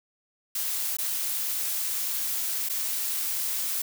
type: noise with dropouts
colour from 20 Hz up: blue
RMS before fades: -29 dBFS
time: 0.55-3.82 s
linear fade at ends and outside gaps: 5 ms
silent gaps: 0.969-0.985 / 2.689-2.696 s
effects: none